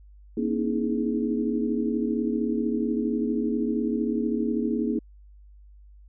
sine tone cluster, 235.5 / 271.2 / 307.4 / 320 / 418.9 Hz, A#3 / C#4 / D#4 / D#4 / G#4, +18 / -38 / -21 / +49 / +15 cents, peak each -26 / -31 / -32 / -31 / -31 dBFS, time 0.37-4.99 s, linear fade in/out 5 ms, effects added 50 Hz sine -47 dBFS peak until 6.08 s

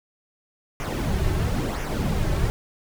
brown noise with flanger, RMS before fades -24 dBFS, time 0.8-2.5 s, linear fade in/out 0 ms, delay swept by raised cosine 0.23 to 4.23 ms, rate 0.99 Hz, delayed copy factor -0.65, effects none

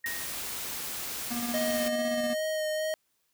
sine tone with exponential decay, 1864.7 Hz, A#6, in tune, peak -29 dBFS, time 0.04-0.49 s, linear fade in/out 5 ms, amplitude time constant 96 ms
white noise, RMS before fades -36 dBFS, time 0.06-1.88 s, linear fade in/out 0 ms
square tone with tremolo, 238.9 Hz, A#3, 43 cents sharp, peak -31 dBFS, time 1.3-2.35 s, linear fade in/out 20 ms, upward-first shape square, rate 16 Hz, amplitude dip 40%
square tone with vibrato, 622.3 Hz, D#5, in tune, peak -29 dBFS, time 1.54-2.94 s, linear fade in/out 0 ms, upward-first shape sine, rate 2.4 Hz, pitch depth 15 cents each way
effects white hiss -74 dBFS RMS until 3.33 s

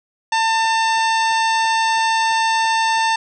harmonic tone, 897 Hz, A5, 33 cents sharp, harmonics 1 / 2 / 3 / 4 / 5 / 6 / 7 / 9, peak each -16 / -22 / -26 / -28 / -30 / -32 / -33 / -35 dBFS, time 0.32-3.16 s, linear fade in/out 5 ms, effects none

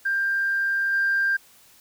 sine tone with level steps, 1589 Hz, G6, 23 cents sharp, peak -20 / -18 dBFS, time 0.05-1.37 s, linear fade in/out 10 ms, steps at 0.92 s, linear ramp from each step 20 ms, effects tanh soft clip ceiling -15 dBFS + white hiss -54 dBFS RMS until 1.8 s

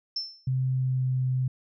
sine tone with exponential decay, 5330 Hz, E8, 18 cents sharp, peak -25 dBFS, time 0.16-0.48 s, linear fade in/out 5 ms, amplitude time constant 68 ms
sine tone with pitch glide, 130 to 128.8 Hz, C3 to C3, -11 to -27 cents, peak -23 dBFS, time 0.47-1.48 s, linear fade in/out 5 ms, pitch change -16 cents, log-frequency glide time 0.67-1.13 s
effects none

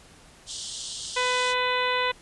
pink band-pass noise, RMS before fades -36 dBFS, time 0.46-1.55 s, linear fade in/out 50 ms, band 3000 to 9100 Hz, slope 96 dB/octave
harmonic tone, 500 Hz, B4, 21 cents sharp, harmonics 1 / 2 / 3 / 4 / 5 / 6 / 7 / 8, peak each -29 / -27 / -32 / -30 / -32 / -36 / -33 / -37 dBFS, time 1.16-2.12 s, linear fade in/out 10 ms
effects pink hiss -52 dBFS RMS until 2.21 s + resampled to 24000 Hz

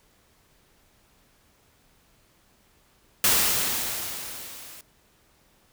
white noise with level ramp, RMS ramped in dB -19 to -45 dBFS, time 3.24-4.81 s, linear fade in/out 2 ms, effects pink hiss -62 dBFS RMS until 5.72 s

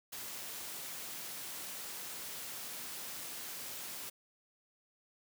white high-pass noise, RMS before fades -44 dBFS, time 0.12-4.1 s, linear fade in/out 10 ms, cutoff 110 Hz, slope 12 dB/octave, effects none

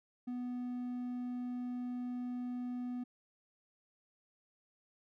triangle tone, 246.9 Hz, B3, in tune, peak -35 dBFS, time 0.27-3.04 s, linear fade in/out 10 ms, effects none

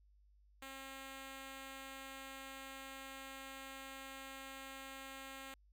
5% pulse tone, 269 Hz, C4, 48 cents sharp, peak -37 dBFS, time 0.62-5.54 s, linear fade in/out 2 ms, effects added 50 Hz sine -65 dBFS peak until 5.72 s

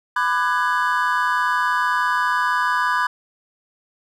triangle chord, G# half-diminished seventh, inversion first, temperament just, 996.7 / 1196.1 / 1495.1 / 1661.2 Hz, B5 / D6 / F#6 / G#6, +16 / +31 / +18 / 0 cents, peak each -19 / -22 / -23 / -22 dBFS, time 0.16-3.07 s, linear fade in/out 5 ms, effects none

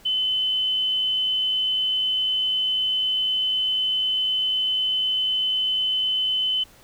sine tone, 3036 Hz, F#7, 44 cents sharp, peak -20 dBFS, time 0.05-6.64 s, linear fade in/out 10 ms, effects pink hiss -52 dBFS RMS until 6.83 s

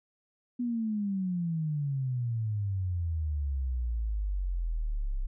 sine exponential sweep, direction down, 247.7 to 32 Hz, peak -28 dBFS, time 0.59-5.27 s, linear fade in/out 10 ms, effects none

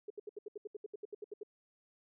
sine tone bursts, 415.5 Hz, G#4, 1 cent sharp, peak -40 dBFS, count 15, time 0.08-1.433 s, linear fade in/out 5 ms, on 23 ms, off 72 ms, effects none

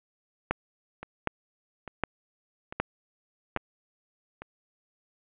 two click trains, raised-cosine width 0.5 ms, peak -23 / -10 dBFS, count 5 / 5, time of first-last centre 1.03-4.42 / 0.51-3.563 s, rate 1.18 / 1.31 Hz, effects resampled to 8000 Hz + 8-bit

